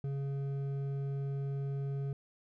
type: tone with hard clipping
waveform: sine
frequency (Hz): 138.59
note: C#3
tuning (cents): 0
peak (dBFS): -35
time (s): 0.04-2.13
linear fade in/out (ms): 2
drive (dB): 7
effects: none